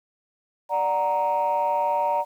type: chord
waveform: sine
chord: D augmented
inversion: none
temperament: equal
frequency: 587.3 / 740 / 932.3 Hz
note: D5 / F#5 / A#5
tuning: 0 / 0 / 0 cents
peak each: -25 / -27 / -21 dBFS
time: 0.69-2.25 s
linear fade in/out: 50 ms
effects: tanh soft clip ceiling -15 dBFS + 9-bit